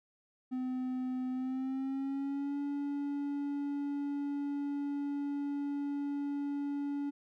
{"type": "tone with pitch glide", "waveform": "triangle", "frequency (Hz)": [255.3, 284.9], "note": ["C4", "C#4"], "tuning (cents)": [-42, 48], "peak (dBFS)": -31, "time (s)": [0.51, 7.11], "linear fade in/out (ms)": 20, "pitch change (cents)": 190, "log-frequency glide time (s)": [1.31, 2.58], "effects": []}